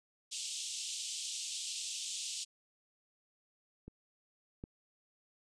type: band-pass noise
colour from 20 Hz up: white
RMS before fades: -41 dBFS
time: 0.31-2.45 s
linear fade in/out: 20 ms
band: 2800 to 8500 Hz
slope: 48 dB/octave
type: clicks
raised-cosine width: 3 ms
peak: -35 / -30 dBFS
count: 2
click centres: 3.88 / 4.639 s
effects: none